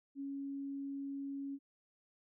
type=tone; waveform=sine; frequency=277.2 Hz; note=C#4; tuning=in tune; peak=-39 dBFS; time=0.15-1.59 s; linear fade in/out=50 ms; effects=none